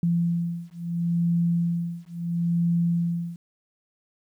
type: beating tone pair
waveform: sine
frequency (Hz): 170.2 / 170.94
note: F3 / F3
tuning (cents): -44 / -37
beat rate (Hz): 0.74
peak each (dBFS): -25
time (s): 0.03-3.36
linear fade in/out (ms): 2
effects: 10-bit